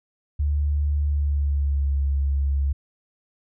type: tone with pitch glide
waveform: sine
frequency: 73 to 69.5 Hz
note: D2 to C#2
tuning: -10 to +5 cents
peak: -19 dBFS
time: 0.39-2.73 s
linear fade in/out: 10 ms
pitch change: -85 cents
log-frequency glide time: 1.04-1.94 s
effects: none